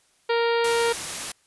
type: harmonic tone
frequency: 466.2 Hz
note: A#4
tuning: in tune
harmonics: 1 / 2 / 3 / 4 / 5 / 6 / 7 / 8 / 9 / 10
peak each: -21 / -27 / -31 / -33 / -35 / -37 / -38 / -39 / -40 / -41 dBFS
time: 0.29-0.93 s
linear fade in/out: 10 ms
type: noise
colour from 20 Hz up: white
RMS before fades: -31 dBFS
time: 0.64-1.32 s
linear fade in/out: 5 ms
effects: white hiss -63 dBFS RMS until 1.46 s + resampled to 24000 Hz